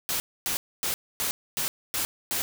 white noise bursts, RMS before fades -28 dBFS, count 7, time 0.09-2.42 s, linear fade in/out 0 ms, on 110 ms, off 260 ms, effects none

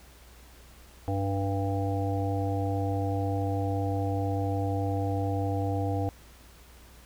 harmonic tone with a mistuned harmonic, 98 Hz, G2, in tune, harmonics 1 / 3 / 5 / 7 / 8, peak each -28 / -33 / -35 / -36 / -37 dBFS, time 1.08-6.09 s, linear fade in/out 0 ms, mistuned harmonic 8, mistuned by +29 cents, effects added 60 Hz sine -52 dBFS peak until 7.05 s + pink hiss -55 dBFS RMS until 7.05 s

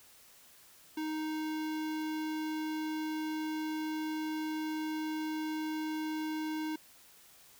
square tone with notch filter, 311.4 Hz, D#4, 2 cents sharp, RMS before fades -36 dBFS, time 0.97-6.76 s, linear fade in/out 5 ms, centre 9000 Hz, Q 0.8, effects white hiss -59 dBFS RMS until 7.59 s

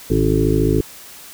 harmonic tone with a mistuned harmonic, 54.1 Hz, A1, 29 cents flat, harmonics 1 / 2 / 3 / 5 / 6 / 7 / 8, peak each -21 / -21 / -21 / -21 / -21 / -21 / -21 dBFS, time 0.1-0.81 s, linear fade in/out 5 ms, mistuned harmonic 3, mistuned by -51 cents, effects white hiss -39 dBFS RMS until 1.33 s

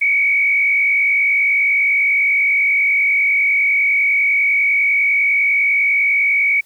sine tone with frequency modulation, 2255 Hz, C#7, 29 cents sharp, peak -12 dBFS, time 0.01-6.61 s, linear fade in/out 10 ms, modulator 49.9 Hz, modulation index 1.2, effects white hiss -54 dBFS RMS until 6.65 s

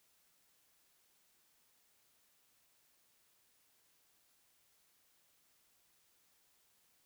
silence, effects white hiss -73 dBFS RMS until 7.05 s

